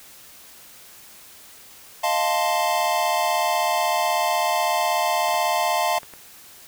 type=chord; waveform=square; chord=F dominant seventh; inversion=third; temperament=equal; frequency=622.3 / 698.5 / 880 / 1046.5 Hz; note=Eb5 / F5 / A5 / C6; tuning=0 / 0 / 0 / 0 cents; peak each=-28 / -24 / -25 / -28 dBFS; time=2.03-5.99 s; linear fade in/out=10 ms
type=clicks; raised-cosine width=0.5 ms; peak=-26 dBFS; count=5; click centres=5.285 / 5.343 / 5.98 / 6.032 / 6.137 s
effects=white hiss -46 dBFS RMS until 6.67 s